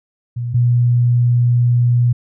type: tone pair in turn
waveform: sine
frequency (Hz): 120.2 / 121.18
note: B2 / B2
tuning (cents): -46 / -32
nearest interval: unison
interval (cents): 14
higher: second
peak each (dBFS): -19 / -10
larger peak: second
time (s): 0.36-0.54 / 0.54-2.13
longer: second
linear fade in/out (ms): 10
effects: none